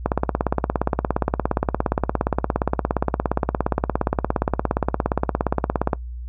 click train, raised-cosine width 1 ms, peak -4 dBFS, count 102, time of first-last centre 0.06-5.932 s, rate 17.2 Hz, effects noise-tail reverb RT60 0.1 s tail -22 dB re dry + added 60 Hz sine -29 dBFS peak until 6.28 s

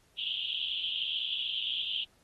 white band-pass noise, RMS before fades -34 dBFS, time 0.17-2.05 s, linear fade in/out 20 ms, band 2900 to 3400 Hz, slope 96 dB/octave, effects pink hiss -67 dBFS RMS until 2.23 s + AAC 32 kbps

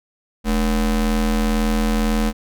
square ring-modulated tone, 129.3 Hz, C3, 20 cents flat, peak -14 dBFS, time 0.44-2.33 s, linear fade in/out 50 ms, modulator 88.3 Hz, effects none

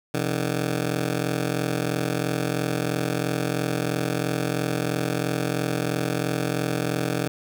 15% pulse ring-modulated tone, 150 Hz, D3, 37 cents sharp, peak -14 dBFS, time 0.14-7.28 s, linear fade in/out 0 ms, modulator 21.5 Hz, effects none

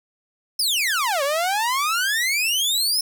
sawtooth exponential two-way sweep, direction down then up, 5360 to 542 to 5360 Hz, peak -16 dBFS, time 0.59-3.01 s, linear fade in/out 5 ms, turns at 1.23 s, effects none

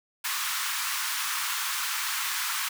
pink high-pass noise, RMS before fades -30 dBFS, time 0.24-2.69 s, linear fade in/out 10 ms, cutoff 990 Hz, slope 48 dB/octave, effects none

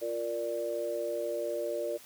sine chord, Bb major, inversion second, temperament equal, 349.2 / 466.2 / 587.3 Hz, F4 / Bb4 / D5, 0 / 0 / 0 cents, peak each -38 / -36 / -33 dBFS, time 0.01-1.98 s, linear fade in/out 20 ms, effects white hiss -53 dBFS RMS until 2.05 s

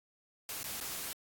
white noise with dropouts, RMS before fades -40 dBFS, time 0.49-1.13 s, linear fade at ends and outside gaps 1 ms, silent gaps 0.631-0.641 / 0.803-0.81 s, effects AAC 64 kbps

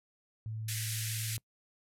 sine tone with pitch glide, 110 to 111.47 Hz, A2 to A2, 0 to +23 cents, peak -36 dBFS, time 0.46-1.38 s, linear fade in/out 0 ms, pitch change +23 cents, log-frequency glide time 0.66-1.25 s
white band-pass noise, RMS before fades -39 dBFS, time 0.68-1.37 s, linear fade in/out 5 ms, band 1600 to 13000 Hz, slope 48 dB/octave
effects noise-tail reverb RT60 0.1 s tail -25 dB re dry

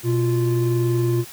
triangle tone pair together, 122.82 / 347.4 Hz, B2 / F4, -9 / -9 cents, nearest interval octave + tritone, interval 1800 cents, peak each -17 / -19 dBFS, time 0.03-1.25 s, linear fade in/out 50 ms, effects white hiss -40 dBFS RMS until 1.32 s

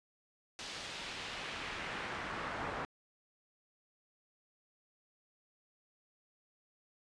brown noise with band-pass filter sweep, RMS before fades -42 dBFS, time 0.59-2.85 s, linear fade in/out 0 ms, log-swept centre 4500 to 1200 Hz, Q 1.1, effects resampled to 22050 Hz

